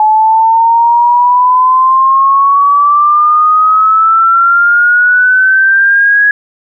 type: exponential sweep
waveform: sine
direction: up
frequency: 855 to 1673 Hz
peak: -4 dBFS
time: 0-6.31 s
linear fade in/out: 2 ms
effects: none